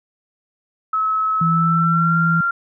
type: tone with pitch glide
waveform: sine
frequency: 1292 to 1384.7 Hz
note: E6 to F6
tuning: -35 to -15 cents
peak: -16 dBFS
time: 0.93-2.51 s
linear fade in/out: 5 ms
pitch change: +120 cents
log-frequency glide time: 1.4-2.18 s
type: tone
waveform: sine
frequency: 164.9 Hz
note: E3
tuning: 1 cent sharp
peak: -16 dBFS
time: 1.41-2.41 s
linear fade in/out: 5 ms
effects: none